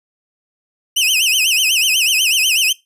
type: tone with vibrato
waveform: sawtooth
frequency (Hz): 2794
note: F7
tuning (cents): 0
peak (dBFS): -9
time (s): 0.96-2.73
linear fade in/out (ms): 10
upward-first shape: sine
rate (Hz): 8.1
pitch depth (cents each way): 200
effects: noise-tail reverb RT60 0.2 s tail -20 dB re dry + resampled to 32000 Hz